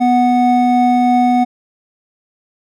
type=tone pair together; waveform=triangle; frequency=246.9 / 737.7 Hz; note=B3 / F#5; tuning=0 / -5 cents; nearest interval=octave + perfect fifth; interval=1895 cents; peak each=-10 dBFS; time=0-1.45 s; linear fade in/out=20 ms; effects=none